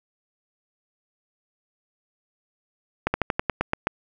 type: slowing click train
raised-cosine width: 0.5 ms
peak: -6 dBFS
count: 9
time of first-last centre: 3.07-3.871 s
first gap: 70 ms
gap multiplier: 1.1
effects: none